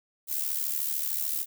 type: noise with amplitude modulation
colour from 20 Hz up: violet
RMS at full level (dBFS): -27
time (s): 0.27-1.46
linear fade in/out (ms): 50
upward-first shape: sine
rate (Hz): 73.5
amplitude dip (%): 70
effects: none